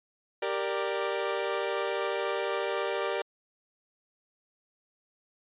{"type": "chord", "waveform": "sawtooth", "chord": "G minor", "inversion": "none", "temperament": "equal with one note detuned", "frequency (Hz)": [392, 466.2, 590], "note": ["G4", "Bb4", "D5"], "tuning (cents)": [0, 0, 8], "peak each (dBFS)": -29, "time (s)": [0.42, 3.22], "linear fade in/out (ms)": 5, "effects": ["resampled to 8000 Hz"]}